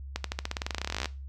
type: accelerating click train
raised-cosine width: 0.2 ms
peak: -13 dBFS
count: 25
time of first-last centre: 0.16-1.057 s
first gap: 83 ms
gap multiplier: 0.92
effects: noise-tail reverb RT60 0.3 s tail -19 dB re dry + added 68 Hz sine -38 dBFS peak until 1.28 s